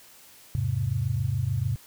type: chord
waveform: sine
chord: E augmented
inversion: none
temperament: equal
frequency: 82.41 / 103.83 / 130.81 Hz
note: E2 / G#2 / B#2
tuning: 0 / 0 / 0 cents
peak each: -33 / -27 / -27 dBFS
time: 0.55-1.76 s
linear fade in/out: 0 ms
effects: white hiss -52 dBFS RMS until 1.86 s